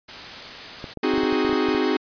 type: noise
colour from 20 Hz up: white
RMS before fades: -36 dBFS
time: 0.08-0.94 s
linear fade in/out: 10 ms
type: clicks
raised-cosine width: 2 ms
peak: -20 dBFS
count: 11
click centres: 0.842 / 0.973 / 1.138 / 1.179 / 1.235 / 1.327 / 1.449 / 1.495 / 1.529 / 1.687 / 1.748 s
type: chord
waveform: 45% pulse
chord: Ab dominant seventh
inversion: first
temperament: equal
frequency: 261.6 / 311.1 / 370 / 415.3 Hz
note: C4 / Eb4 / Gb4 / Ab4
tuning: 0 / 0 / 0 / 0 cents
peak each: -25 dBFS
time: 1.03-1.97 s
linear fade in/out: 5 ms
effects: resampled to 11025 Hz